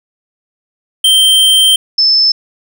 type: tone pair in turn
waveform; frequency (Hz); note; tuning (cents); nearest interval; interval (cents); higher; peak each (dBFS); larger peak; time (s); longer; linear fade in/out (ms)
square / sine; 3136 / 5262; G7 / E8; 0 / -4; major sixth; 896; second; -6; neither; 1.04-1.76 / 1.98-2.32; first; 5
effects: none